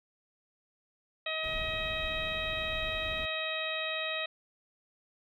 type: harmonic tone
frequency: 634 Hz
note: D#5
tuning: 32 cents sharp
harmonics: 1 / 2 / 3 / 4 / 5 / 6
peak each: -38 / -42 / -39 / -37 / -42 / -38 dBFS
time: 1.26-4.26 s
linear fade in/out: 5 ms
type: noise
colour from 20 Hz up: brown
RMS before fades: -42 dBFS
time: 1.43-3.26 s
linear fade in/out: 10 ms
effects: none